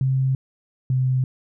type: tone pair in turn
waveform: sine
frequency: 132.4 / 129.3 Hz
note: C3 / C3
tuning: +21 / -20 cents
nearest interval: unison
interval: 41 cents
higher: first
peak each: -17 dBFS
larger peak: neither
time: 0.01-0.35 / 0.9-1.24 s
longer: neither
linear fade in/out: 2 ms
effects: none